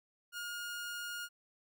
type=tone; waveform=sawtooth; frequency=1426 Hz; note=F6; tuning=36 cents sharp; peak=-36 dBFS; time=0.32-1.29 s; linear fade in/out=50 ms; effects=none

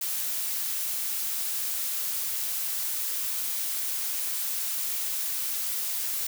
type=noise; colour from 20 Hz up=blue; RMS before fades=-30 dBFS; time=0.01-6.27 s; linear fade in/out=5 ms; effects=none

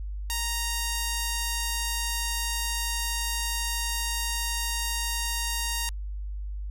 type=tone; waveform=5% pulse; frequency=932.3 Hz; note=A#5; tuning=in tune; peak=-16 dBFS; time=0.3-5.89 s; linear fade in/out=0 ms; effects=added 50 Hz sine -31 dBFS peak until 6.7 s

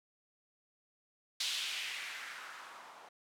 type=noise with low-pass filter sweep; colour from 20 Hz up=violet; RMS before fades=-42 dBFS; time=1.4-3.09 s; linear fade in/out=5 ms; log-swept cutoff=3900 to 800 Hz; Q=2.1; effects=none

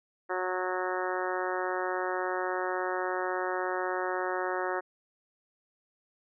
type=harmonic tone; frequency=183.6 Hz; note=F#3; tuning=13 cents flat; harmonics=2 / 3 / 4 / 5 / 6 / 7 / 8 / 9 / 10; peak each=-34 / -36 / -37 / -38 / -39 / -39 / -40 / -41 / -41 dBFS; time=0.29-4.81 s; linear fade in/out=20 ms; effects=none

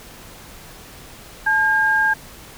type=tone pair together; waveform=sine; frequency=870 / 1614.1 Hz; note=A5 / G#6; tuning=-20 / -50 cents; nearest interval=major seventh; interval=1070 cents; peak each=-21 / -15 dBFS; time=1.46-2.14 s; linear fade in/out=10 ms; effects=pink hiss -41 dBFS RMS until 2.57 s

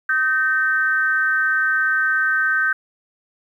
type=tone with amplitude modulation; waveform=sine; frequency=1547 Hz; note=G6; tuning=23 cents flat; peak=-12 dBFS; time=0.09-2.73 s; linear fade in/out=5 ms; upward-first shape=sine; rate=283 Hz; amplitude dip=80%; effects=9-bit

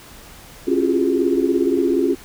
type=tone cluster; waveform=sine; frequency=272.4 / 339.5 / 356.3 / 400.1 / 418.1 Hz; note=C#4 / F4 / F4 / G4 / G#4; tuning=-30 / -49 / +35 / +35 / +12 cents; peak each=-20 / -21 / -20 / -24 / -25 dBFS; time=0.67-2.15 s; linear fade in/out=10 ms; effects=pink hiss -42 dBFS RMS until 2.24 s

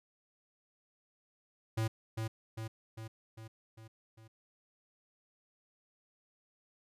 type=tone with echo; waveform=square; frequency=111.3 Hz; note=A2; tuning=20 cents sharp; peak=-31 dBFS; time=1.77-1.88 s; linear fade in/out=10 ms; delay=400 ms; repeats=6; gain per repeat=-4 dB; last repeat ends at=4.28 s; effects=resampled to 32000 Hz

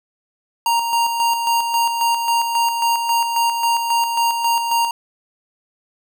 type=tone with tremolo; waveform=square; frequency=932.3 Hz; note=A#5; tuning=in tune; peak=-15 dBFS; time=0.66-4.91 s; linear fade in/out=2 ms; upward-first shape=square; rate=3.7 Hz; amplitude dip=45%; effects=none

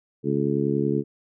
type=harmonic tone; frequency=70.7 Hz; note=C#2; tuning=35 cents sharp; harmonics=2 / 3 / 4 / 5 / 6; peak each=-27 / -27 / -27 / -27 / -27 dBFS; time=0.23-1.04 s; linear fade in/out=50 ms; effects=none

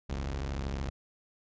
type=tone pair together; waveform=sawtooth; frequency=40.71 / 68.4 Hz; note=E1 / C#2; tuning=-21 / -23 cents; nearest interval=major sixth; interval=898 cents; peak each=-34 / -30 dBFS; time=0.09-0.9 s; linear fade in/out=10 ms; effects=resampled to 16000 Hz

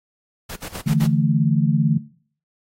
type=noise bursts; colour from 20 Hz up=pink; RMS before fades=-32 dBFS; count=5; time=0.49-1.069 s; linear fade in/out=10 ms; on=71 ms; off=56 ms
type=noise with exponential growth; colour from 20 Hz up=pink; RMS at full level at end=-32 dBFS; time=0.6-0.76 s; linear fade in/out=1 ms; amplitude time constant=34 ms
type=chord; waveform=sine; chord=D suspended second; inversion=none; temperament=equal; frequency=146.83 / 164.81 / 220 Hz; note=D3 / E3 / A3; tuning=0 / 0 / 0 cents; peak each=-18 / -20 / -22 dBFS; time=0.86-1.98 s; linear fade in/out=10 ms
effects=noise-tail reverb RT60 0.5 s tail -18 dB re dry + AAC 48 kbps

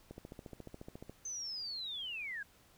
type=click train; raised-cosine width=2 ms; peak=-33 dBFS; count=15; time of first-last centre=0.11-1.096 s; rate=14.2 Hz
type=linear sweep; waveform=sine; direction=down; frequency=6272 to 1574 Hz; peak=-39 dBFS; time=1.25-2.43 s; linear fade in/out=5 ms
effects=pink hiss -65 dBFS RMS until 2.77 s

